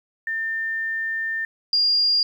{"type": "tone pair in turn", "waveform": "sine", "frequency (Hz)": [1800, 4815], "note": ["A6", "D8"], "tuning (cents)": [39, 42], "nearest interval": "octave + perfect fourth", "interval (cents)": 1703, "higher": "second", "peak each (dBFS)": [-23, -16], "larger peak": "second", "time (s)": [[0.27, 1.45], [1.73, 2.23]], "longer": "first", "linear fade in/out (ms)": 2, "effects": ["9-bit"]}